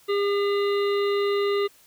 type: harmonic tone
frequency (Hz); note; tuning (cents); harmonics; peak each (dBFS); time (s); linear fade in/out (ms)
403.8; G#4; -49; 1 / 3 / 5 / 7 / 9 / 10; -21 / -31 / -35 / -38 / -40 / -41; 0.08-1.68; 20
effects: white hiss -56 dBFS RMS until 1.86 s